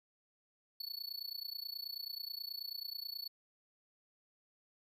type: tone with amplitude modulation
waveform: square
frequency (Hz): 4435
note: C#8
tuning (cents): 0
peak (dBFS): -38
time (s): 0.8-3.28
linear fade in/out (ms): 5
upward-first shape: sine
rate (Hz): 29.3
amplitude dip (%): 95
effects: none